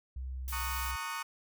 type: tone with pitch glide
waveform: sine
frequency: 64.6 to 64.04 Hz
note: C2 to C2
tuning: -21 to -37 cents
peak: -36 dBFS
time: 0.16-0.96 s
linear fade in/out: 5 ms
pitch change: -16 cents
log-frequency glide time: 0.37-0.57 s
type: noise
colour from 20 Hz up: blue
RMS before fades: -42 dBFS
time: 0.48-0.91 s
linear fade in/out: 0 ms
type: chord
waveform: 30% pulse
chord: D# minor seventh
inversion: second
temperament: equal with one note detuned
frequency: 914.7 / 1108.7 / 1244.5 / 1480 Hz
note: A#5 / C#6 / D#6 / F#6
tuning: -33 / 0 / 0 / 0 cents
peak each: -39 / -38 / -38 / -41 dBFS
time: 0.52-1.23 s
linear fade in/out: 10 ms
effects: none